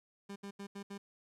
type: tone bursts at uneven times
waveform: 30% pulse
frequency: 199.7 Hz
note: G3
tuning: 32 cents sharp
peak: -40 dBFS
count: 5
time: 0.29-0.36 / 0.43-0.51 / 0.59-0.67 / 0.75-0.83 / 0.9-0.98 s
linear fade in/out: 10 ms
effects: low-pass 10000 Hz 12 dB/octave + 13-bit